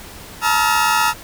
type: tone cluster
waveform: 35% pulse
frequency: 872 / 948 / 1282 / 1386 Hz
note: A5 / A#5 / E6 / F6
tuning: -16 / +29 / -49 / -14 cents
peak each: -18 dBFS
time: 0.41-1.14 s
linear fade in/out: 50 ms
effects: pink hiss -37 dBFS RMS until 1.23 s